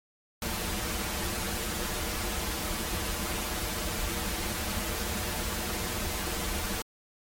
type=noise with comb filter; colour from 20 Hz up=pink; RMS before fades=-32 dBFS; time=0.42-6.82 s; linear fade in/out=2 ms; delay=7.4 ms; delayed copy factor=-1; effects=MP3 64 kbps